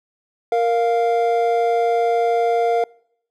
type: tone pair together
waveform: triangle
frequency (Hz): 465.7 / 698.5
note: A#4 / F5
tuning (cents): -2 / 0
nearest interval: perfect fifth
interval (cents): 702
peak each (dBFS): -16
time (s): 0.52-2.84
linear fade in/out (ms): 2
effects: noise-tail reverb RT60 0.7 s tail -26 dB re dry